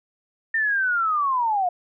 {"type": "linear sweep", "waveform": "sine", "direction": "down", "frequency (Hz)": [1821, 693], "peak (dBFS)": -19, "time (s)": [0.54, 1.69], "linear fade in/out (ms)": 5, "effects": []}